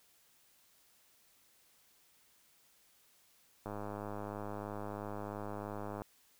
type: click train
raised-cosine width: 1 ms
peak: -28 dBFS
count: 244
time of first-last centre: 3.66-6.019 s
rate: 103 Hz
effects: white hiss -68 dBFS RMS until 6.39 s